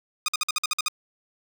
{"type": "tone bursts", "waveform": "10% pulse", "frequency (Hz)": 1235, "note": "D#6", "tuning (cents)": -13, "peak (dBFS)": -14, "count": 9, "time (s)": [0.26, 0.883], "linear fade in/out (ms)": 2, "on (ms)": 23, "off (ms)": 52, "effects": []}